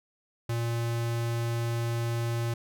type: tone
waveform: square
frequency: 117 Hz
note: A#2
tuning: 7 cents sharp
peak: -28 dBFS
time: 0.49-2.54 s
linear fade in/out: 5 ms
effects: none